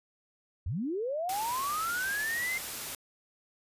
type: linear sweep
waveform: sine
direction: up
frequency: 65.8 to 2110 Hz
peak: -30 dBFS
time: 0.66-2.58 s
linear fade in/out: 5 ms
type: noise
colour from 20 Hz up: white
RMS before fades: -38 dBFS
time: 1.29-2.95 s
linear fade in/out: 2 ms
effects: resampled to 32000 Hz